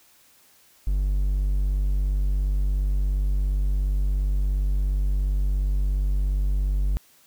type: tone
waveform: triangle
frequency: 48.58 Hz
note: G1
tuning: 15 cents flat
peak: -18 dBFS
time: 0.87-6.97 s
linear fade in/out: 0 ms
effects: white hiss -57 dBFS RMS until 7.26 s